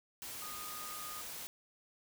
sine tone in noise, 1233 Hz, D#6, 16 cents flat, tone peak -47 dBFS, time 0.42-1.21 s, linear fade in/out 0 ms, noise white, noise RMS -45 dBFS, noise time 0.22-1.47 s, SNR -5 dB, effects none

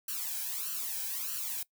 blue noise with flanger, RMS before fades -36 dBFS, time 0.08-1.63 s, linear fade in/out 5 ms, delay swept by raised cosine 0.68 to 1.29 ms, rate 1.6 Hz, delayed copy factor +1, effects noise-tail reverb RT60 0.1 s tail -21 dB re dry

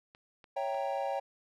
clicks, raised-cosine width 0.3 ms, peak -37 dBFS, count 3, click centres 0.149 / 0.442 / 0.746 s
triangle chord, C# diminished seventh, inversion none, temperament equal, 554.4 / 659.3 / 784 / 932.3 Hz, C#5 / E5 / G5 / Bb5, 0 / 0 / 0 / 0 cents, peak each -33 / -38 / -33 / -39 dBFS, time 0.56-1.2 s, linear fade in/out 10 ms
effects none

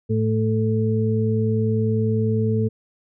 harmonic tone, 110 Hz, A2, in tune, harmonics 1 / 2 / 4, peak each -20 / -23 / -24 dBFS, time 0.09-2.69 s, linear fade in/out 20 ms, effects none

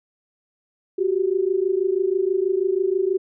sine tone pair together, 365.7 / 391.9 Hz, F#4 / G4, -20 / 0 cents, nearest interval minor second, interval 120 cents, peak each -21 dBFS, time 0.98-3.18 s, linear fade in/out 10 ms, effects none

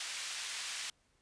pink band-pass noise, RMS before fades -41 dBFS, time 0-0.9 s, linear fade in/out 2 ms, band 2100 to 9000 Hz, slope 12 dB/octave, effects pink hiss -73 dBFS RMS until 1.21 s + resampled to 22050 Hz

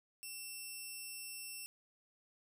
10% pulse tone, 2700 Hz, E7, 41 cents sharp, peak -36 dBFS, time 0.23-1.66 s, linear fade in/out 0 ms, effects none

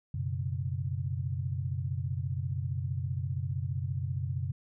sine chord, F# suspended fourth, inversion none, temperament equal, 92.5 / 123.47 / 138.59 Hz, F#2 / B2 / C#3, 0 / 0 / 0 cents, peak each -34 / -35 / -35 dBFS, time 0.14-4.52 s, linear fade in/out 5 ms, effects none

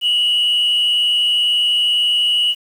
sine tone with frequency modulation, 2922 Hz, F#7, 22 cents flat, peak -11 dBFS, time 0.01-2.55 s, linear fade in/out 50 ms, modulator 122 Hz, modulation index 0.52, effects tanh soft clip ceiling -11 dBFS + 7-bit

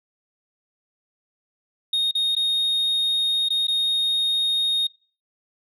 sine tone with dropouts, 3713 Hz, A#7, 8 cents flat, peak -16 dBFS, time 1.93-4.87 s, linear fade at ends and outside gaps 5 ms, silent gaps 2.112-2.151 / 2.352-2.364 / 3.487-3.503 / 3.67-3.681 s, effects noise-tail reverb RT60 0.4 s tail -26 dB re dry + tanh soft clip ceiling -18 dBFS

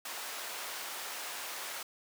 pink high-pass noise, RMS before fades -41 dBFS, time 0.05-1.83 s, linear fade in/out 5 ms, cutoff 770 Hz, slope 12 dB/octave, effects none

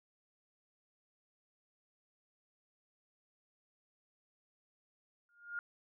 sine tone with exponential growth, 1417 Hz, F6, 25 cents sharp, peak -34 dBFS, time 5.29-5.59 s, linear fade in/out 1 ms, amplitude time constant 65 ms, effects none

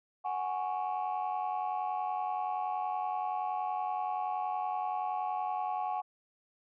sine chord, F# suspended second, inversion none, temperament equal, 740 / 830.6 / 1108.7 Hz, F#5 / G#5 / C#6, 0 / 0 / 0 cents, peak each -33 / -34 / -38 dBFS, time 0.24-6.02 s, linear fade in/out 20 ms, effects tanh soft clip ceiling -26 dBFS

